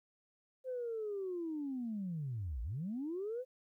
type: linear two-way sweep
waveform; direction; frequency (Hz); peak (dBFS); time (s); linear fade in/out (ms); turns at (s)
sine; down then up; 523.3 to 51.91 to 523.3; -36; 0.64-3.45; 50; 2.62
effects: tanh soft clip ceiling -32 dBFS + 13-bit